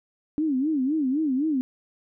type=tone with vibrato; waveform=sine; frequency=285.1 Hz; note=C#4; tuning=49 cents sharp; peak=-21 dBFS; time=0.38-1.61 s; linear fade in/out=0 ms; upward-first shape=sine; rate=3.9 Hz; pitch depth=200 cents each way; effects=none

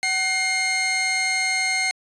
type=tone pair together; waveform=sawtooth; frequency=752 / 2127 Hz; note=F#5 / C7; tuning=+28 / +28 cents; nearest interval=octave + tritone; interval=1800 cents; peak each=-25 / -17 dBFS; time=0.03-1.91 s; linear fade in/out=0 ms; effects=resampled to 22050 Hz

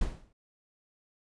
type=noise with exponential decay; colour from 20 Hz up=brown; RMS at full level=-27 dBFS; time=0.01-0.33 s; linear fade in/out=5 ms; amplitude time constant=68 ms; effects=resampled to 22050 Hz

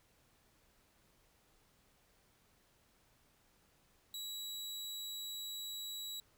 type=tone; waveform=sawtooth; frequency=3900 Hz; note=B7; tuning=23 cents flat; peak=-39 dBFS; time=4.14-6.2 s; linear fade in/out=2 ms; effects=pink hiss -71 dBFS RMS until 6.37 s

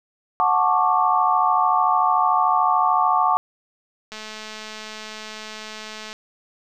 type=chord; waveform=sine; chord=D major seventh; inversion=first; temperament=just; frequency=734.2 / 881 / 1101.2 / 1174.7 Hz; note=F#5 / A5 / C#6 / D6; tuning=-14 / +2 / -12 / 0 cents; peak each=-21 dBFS; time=0.4-3.37 s; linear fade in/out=0 ms
type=click train; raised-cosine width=0.2 ms; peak=-18 dBFS; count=435; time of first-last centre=4.12-6.129 s; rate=216 Hz
effects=none

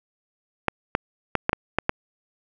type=clicks; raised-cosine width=0.5 ms; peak=-4 dBFS; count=7; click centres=0.683 / 0.951 / 1.353 / 1.494 / 1.531 / 1.786 / 1.894 s; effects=none

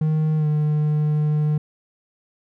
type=tone with pitch glide; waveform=triangle; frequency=155.56 to 151.04 Hz; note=D#3 to D3; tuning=0 to +49 cents; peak=-15 dBFS; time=0.01-1.58 s; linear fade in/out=5 ms; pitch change=-51 cents; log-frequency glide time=0.37-0.46 s; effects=none

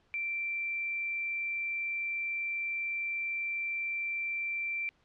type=tone; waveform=sine; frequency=2349 Hz; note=D7; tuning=in tune; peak=-31 dBFS; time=0.14-4.89 s; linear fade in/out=0 ms; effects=pink hiss -69 dBFS RMS until 5.04 s + low-pass 4000 Hz 12 dB/octave

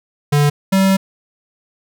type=tone pair in turn; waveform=square; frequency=145.8 / 192.5 Hz; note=D3 / G3; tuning=-12 / -31 cents; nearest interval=perfect fourth; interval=481 cents; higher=second; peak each=-11 dBFS; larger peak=neither; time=0.32-0.5 / 0.72-0.97 s; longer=second; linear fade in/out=10 ms; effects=none

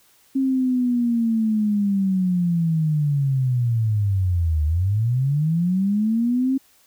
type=linear two-way sweep; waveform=sine; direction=down then up; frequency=270 to 74.3 to 270 Hz; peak=-17 dBFS; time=0.35-6.58 s; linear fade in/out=10 ms; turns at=4.65 s; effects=white hiss -57 dBFS RMS until 6.86 s

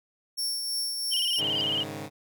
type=tone with tremolo; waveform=sawtooth; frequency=5460 Hz; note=F8; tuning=40 cents flat; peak=-24 dBFS; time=0.37-1.41 s; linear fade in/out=20 ms; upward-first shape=triangle; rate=3 Hz; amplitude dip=40%
type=tone with vibrato; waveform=sine; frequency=3000 Hz; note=F#7; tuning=23 cents sharp; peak=-25 dBFS; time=1.11-1.84 s; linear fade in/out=20 ms; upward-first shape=square; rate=18 Hz; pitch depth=61 cents each way
type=chord; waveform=10% pulse; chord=Ab suspended fourth; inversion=none; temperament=equal; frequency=103.83 / 138.59 / 155.56 Hz; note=Ab2 / Db3 / Eb3; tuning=0 / 0 / 0 cents; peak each=-31 dBFS; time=1.37-2.1 s; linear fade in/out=50 ms
type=tone with exponential growth; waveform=sine; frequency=4841 Hz; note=D#8; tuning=48 cents flat; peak=-29 dBFS; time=1.5-1.61 s; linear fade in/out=0 ms; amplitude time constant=23 ms
effects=none

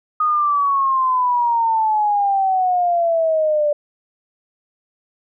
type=exponential sweep; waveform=sine; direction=down; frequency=1244.5 to 585 Hz; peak=-14 dBFS; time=0.2-3.73 s; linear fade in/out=5 ms; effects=none

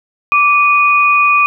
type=tone pair together; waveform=sine; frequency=1167 / 2473 Hz; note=D6 / D#7; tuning=-11 / -11 cents; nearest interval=octave + minor second; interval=1300 cents; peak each=-10 dBFS; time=0.32-1.46 s; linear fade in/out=0 ms; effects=none

